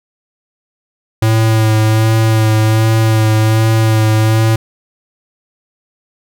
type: tone with vibrato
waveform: square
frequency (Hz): 110.3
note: A2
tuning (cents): +5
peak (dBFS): -9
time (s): 1.22-4.56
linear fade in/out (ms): 5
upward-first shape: sine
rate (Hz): 1.3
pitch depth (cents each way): 21
effects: none